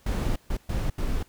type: noise bursts at uneven times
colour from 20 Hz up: brown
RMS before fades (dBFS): -26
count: 4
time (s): 0.06-0.36 / 0.5-0.57 / 0.69-0.9 / 0.98-1.23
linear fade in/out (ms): 5
effects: pink hiss -59 dBFS RMS until 1.28 s